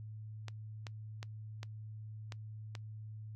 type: clicks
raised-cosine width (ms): 0.2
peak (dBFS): -27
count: 6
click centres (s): 0.483 / 0.868 / 1.229 / 1.631 / 2.322 / 2.752
effects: noise-tail reverb RT60 0.1 s tail -22 dB re dry + added 108 Hz sine -44 dBFS peak until 3.35 s